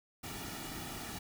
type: noise with comb filter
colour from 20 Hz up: pink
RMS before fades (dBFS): -43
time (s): 0.23-1.19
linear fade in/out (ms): 10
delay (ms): 1.9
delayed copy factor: -0.6
effects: none